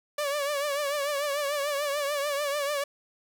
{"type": "tone with vibrato", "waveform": "sawtooth", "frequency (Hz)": 575, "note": "D5", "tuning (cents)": -37, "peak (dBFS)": -23, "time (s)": [0.18, 2.84], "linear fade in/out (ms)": 5, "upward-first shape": "triangle", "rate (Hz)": 6.8, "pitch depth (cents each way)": 83, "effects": []}